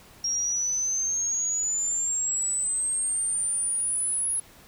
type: exponential sweep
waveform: sine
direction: up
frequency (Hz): 5588 to 10548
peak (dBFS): -24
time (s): 0.24-4.4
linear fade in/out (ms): 5
effects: pink hiss -52 dBFS RMS until 4.67 s